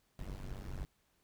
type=noise with amplitude modulation; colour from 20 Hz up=brown; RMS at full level=-39 dBFS; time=0.19-0.85 s; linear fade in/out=0 ms; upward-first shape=sine; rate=95.7 Hz; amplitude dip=95%; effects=pink hiss -75 dBFS RMS until 1.23 s